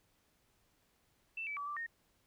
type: tone with pitch steps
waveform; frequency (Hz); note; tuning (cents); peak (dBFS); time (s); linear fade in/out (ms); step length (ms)
sine; 2665 / 2303 / 1148 / 1173 / 1847; E7 / D7 / D6 / D6 / A#6; +18 / -34 / -40 / -2 / -16; -38; 1.37-1.865; 5; 99
effects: pink hiss -74 dBFS RMS until 2.26 s